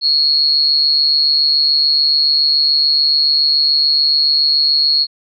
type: tone with amplitude modulation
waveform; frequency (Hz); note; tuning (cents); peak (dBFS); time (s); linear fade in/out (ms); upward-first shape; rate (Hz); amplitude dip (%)
sine; 4310; C#8; -49; -7; 0.01-5.07; 50; sine; 147; 70
effects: none

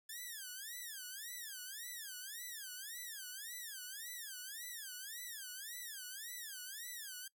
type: tone with vibrato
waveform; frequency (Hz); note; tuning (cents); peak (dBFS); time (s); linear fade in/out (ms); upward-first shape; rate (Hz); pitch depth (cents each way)
5% pulse; 1707; G#6; +47; -35; 0.09-7.28; 5; sine; 1.8; 260
effects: noise-tail reverb RT60 0.1 s tail -21 dB re dry

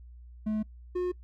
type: tone pair in turn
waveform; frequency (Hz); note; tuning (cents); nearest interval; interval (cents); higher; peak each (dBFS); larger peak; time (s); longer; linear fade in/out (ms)
triangle; 215 / 359.9; A3 / F#4; -40 / -48; major sixth; 892; second; -25; neither; 0.46-0.63 / 0.95-1.12; neither; 10
effects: noise-tail reverb RT60 0.1 s tail -23 dB re dry + added 60 Hz sine -46 dBFS peak until 1.23 s

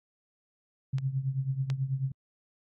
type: tone with tremolo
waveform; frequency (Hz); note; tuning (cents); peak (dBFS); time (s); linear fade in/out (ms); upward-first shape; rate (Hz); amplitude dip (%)
sine; 133.9; C3; +40; -24; 0.93-2.12; 5; triangle; 9.2; 85
type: clicks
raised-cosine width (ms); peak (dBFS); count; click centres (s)
0.2; -25 / -21; 2; 0.984 / 1.701
effects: AAC 48 kbps

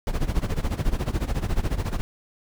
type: noise with tremolo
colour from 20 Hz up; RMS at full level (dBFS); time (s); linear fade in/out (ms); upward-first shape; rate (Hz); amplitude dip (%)
brown; -21; 0.07-2.01; 0; sine; 14; 85
effects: none

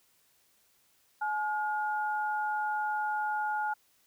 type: tone pair together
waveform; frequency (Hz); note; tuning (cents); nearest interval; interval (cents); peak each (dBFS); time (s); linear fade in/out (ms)
sine; 848.5 / 1427; G#5 / F6; +37 / +37; major sixth; 900; -30 / -34; 1.21-3.74; 10
effects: white hiss -68 dBFS RMS until 4.06 s

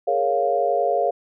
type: chord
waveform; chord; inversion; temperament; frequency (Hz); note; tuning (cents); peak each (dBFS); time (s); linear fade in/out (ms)
sine; Bb minor seventh; third; equal; 415.3 / 466.2 / 554.4 / 698.5; Ab4 / Bb4 / Db5 / F5; 0 / 0 / 0 / 0; -26 / -25 / -23 / -21; 0.07-1.11; 10
effects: none

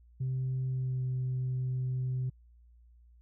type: tone with pitch glide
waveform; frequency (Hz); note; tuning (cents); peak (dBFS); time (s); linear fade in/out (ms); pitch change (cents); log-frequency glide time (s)
sine; 130 to 128.14; C3 to C3; -11 to -36; -28; 0.2-2.3; 10; -25; 0.66-1.05
effects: tanh soft clip ceiling -27 dBFS + added 59 Hz sine -56 dBFS peak until 3.21 s

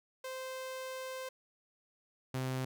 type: tone pair in turn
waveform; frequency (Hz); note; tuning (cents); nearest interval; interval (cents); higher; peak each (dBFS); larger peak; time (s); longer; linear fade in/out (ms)
sawtooth; 520 / 130; C5 / C3; -11 / -11; 2 octaves; 2400; first; -36 / -30; second; 0.24-1.29 / 2.34-2.65; first; 5
effects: none

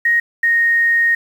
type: tone pair in turn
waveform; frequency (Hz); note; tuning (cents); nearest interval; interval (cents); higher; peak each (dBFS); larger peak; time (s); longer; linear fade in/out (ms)
sine; 1874 / 1860; A#6 / A#6; +9 / -4; unison; 13; first; -11; neither; 0.05-0.2 / 0.43-1.15; second; 5
effects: 7-bit

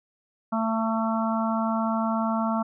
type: harmonic tone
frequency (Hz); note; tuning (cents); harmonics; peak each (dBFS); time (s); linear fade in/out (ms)
223.6; A3; +28; 1 / 3 / 4 / 5 / 6; -25 / -30 / -31 / -32 / -33; 0.52-2.63; 10
effects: none

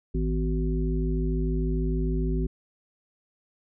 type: harmonic tone with a mistuned harmonic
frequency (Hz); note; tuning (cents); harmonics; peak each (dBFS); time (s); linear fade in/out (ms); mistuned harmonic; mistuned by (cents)
53.4; G#1; +49; 1 / 3 / 5 / 7; -25 / -30 / -32 / -33; 0.14-2.47; 10; 5; -89
effects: none

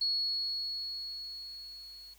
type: tone with level ramp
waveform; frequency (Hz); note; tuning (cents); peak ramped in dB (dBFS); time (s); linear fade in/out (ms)
sine; 4351; C#8; -33; -27 to -48; 0.01-2.14; 5
effects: added 50 Hz sine -63 dBFS peak until 2.18 s + white hiss -63 dBFS RMS until 2.18 s

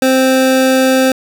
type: tone pair together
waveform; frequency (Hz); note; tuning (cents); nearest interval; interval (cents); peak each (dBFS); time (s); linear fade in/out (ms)
square; 261.6 / 523.2; C4 / C5; 0 / 0; octave; 1200; -12; 0.02-1.12; 2
effects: 7-bit

